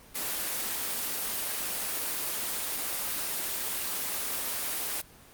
white high-pass noise, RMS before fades -32 dBFS, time 0.14-5.02 s, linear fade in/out 20 ms, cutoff 200 Hz, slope 24 dB/octave, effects pink hiss -53 dBFS RMS until 5.33 s + Opus 24 kbps

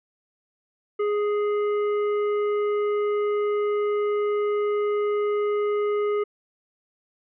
sine tone with hard clipping, 415.3 Hz, G#4, in tune, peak -23 dBFS, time 0.99-6.24 s, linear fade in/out 10 ms, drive 9 dB, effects resampled to 8000 Hz

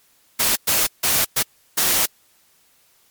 white noise bursts at uneven times, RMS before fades -18 dBFS, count 5, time 0.39-0.56 / 0.67-0.87 / 1.03-1.25 / 1.36-1.43 / 1.77-2.06 s, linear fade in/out 10 ms, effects white hiss -58 dBFS RMS until 3.1 s + MP3 96 kbps

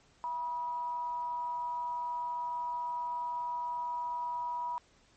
sine tone with amplitude modulation, 969 Hz, B5, 33 cents flat, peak -31 dBFS, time 0.24-4.78 s, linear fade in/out 0 ms, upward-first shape sine, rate 294 Hz, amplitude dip 35%, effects pink hiss -65 dBFS RMS until 5.16 s + MP3 32 kbps

